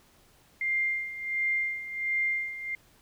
sine tone with tremolo, 2100 Hz, C7, 6 cents sharp, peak -24 dBFS, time 0.61-2.75 s, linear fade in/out 2 ms, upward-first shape sine, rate 1.4 Hz, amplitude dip 75%, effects pink hiss -61 dBFS RMS until 3.01 s

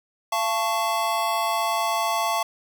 square chord, F augmented, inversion none, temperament equal with one note detuned, 684.5 / 880 / 1108.7 Hz, F5 / A5 / C#6, -35 / 0 / 0 cents, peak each -27 dBFS, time 0.32-2.43 s, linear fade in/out 5 ms, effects none

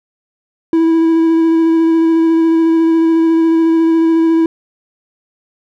triangle tone with vibrato, 327.3 Hz, E4, 12 cents flat, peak -6 dBFS, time 0.73-4.46 s, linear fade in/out 2 ms, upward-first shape square, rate 14 Hz, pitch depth 11 cents each way, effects none

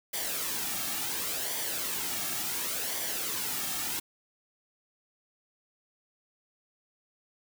white noise with flanger, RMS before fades -33 dBFS, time 0.13-4 s, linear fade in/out 10 ms, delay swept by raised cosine 0.74 to 2.04 ms, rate 0.7 Hz, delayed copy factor -0.55, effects none

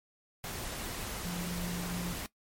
sine tone in noise, 175.9 Hz, F3, 13 cents sharp, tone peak -35 dBFS, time 1.25-2.13 s, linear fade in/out 0 ms, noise pink, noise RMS -39 dBFS, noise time 0.44-2.26 s, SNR +1 dB, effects noise-tail reverb RT60 0.1 s tail -19 dB re dry + MP3 64 kbps

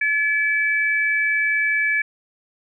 sine tone pair together, 1714.4 / 2305 Hz, A6 / D7, -45 / -33 cents, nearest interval perfect fourth, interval 512 cents, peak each -20 dBFS, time 0.01-2.02 s, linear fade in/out 5 ms, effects none

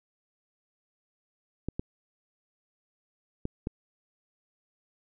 clicks, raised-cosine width 3 ms, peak -18 dBFS, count 4, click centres 1.686 / 1.795 / 3.454 / 3.671 s, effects none

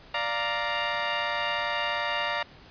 15% pulse chord, Bb major, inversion first, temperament equal, 587.3 / 698.5 / 932.3 Hz, D5 / F5 / Bb5, 0 / 0 / 0 cents, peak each -25 / -26 / -23 dBFS, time 0.14-2.43 s, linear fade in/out 5 ms, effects pink hiss -51 dBFS RMS until 2.7 s + resampled to 11025 Hz

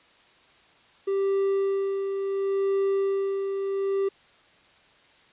triangle tone with tremolo, 392 Hz, G4, in tune, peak -19 dBFS, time 1.07-4.09 s, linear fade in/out 10 ms, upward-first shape sine, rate 0.71 Hz, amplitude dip 45%, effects white hiss -57 dBFS RMS until 5.32 s + resampled to 8000 Hz

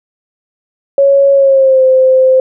sine tone with pitch glide, 554.4 to 520.3 Hz, C#5 to C5, 0 to -10 cents, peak -4 dBFS, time 0.98-2.4 s, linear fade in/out 2 ms, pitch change -110 cents, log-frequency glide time 1.33-1.83 s, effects none

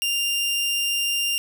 sawtooth tone, 2794 Hz, F7, in tune, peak -18 dBFS, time 0.02-1.38 s, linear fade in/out 0 ms, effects none

